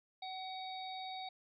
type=harmonic tone; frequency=753 Hz; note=F#5; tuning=30 cents sharp; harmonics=1 / 3 / 5 / 6; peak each=-43 / -53 / -48 / -55 dBFS; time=0.22-1.29 s; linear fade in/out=5 ms; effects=none